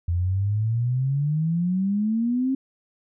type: exponential sweep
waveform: sine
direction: up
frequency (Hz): 84.2 to 270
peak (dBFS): -20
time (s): 0.08-2.55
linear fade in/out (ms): 5
effects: none